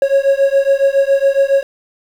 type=beating tone pair; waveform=triangle; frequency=546 / 553.2 Hz; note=C#5 / C#5; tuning=-26 / -4 cents; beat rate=7.2 Hz; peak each=-11 dBFS; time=0.02-1.63 s; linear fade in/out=2 ms; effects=7-bit